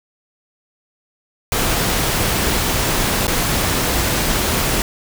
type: noise with dropouts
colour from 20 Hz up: pink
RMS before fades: -18 dBFS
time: 1.52-4.82 s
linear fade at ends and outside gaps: 1 ms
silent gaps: 3.269-3.279 s
effects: none